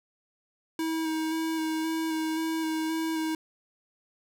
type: tone with vibrato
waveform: square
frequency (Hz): 320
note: D#4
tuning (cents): +49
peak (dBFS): -28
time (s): 0.79-3.35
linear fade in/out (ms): 2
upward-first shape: square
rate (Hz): 1.9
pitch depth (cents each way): 14
effects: none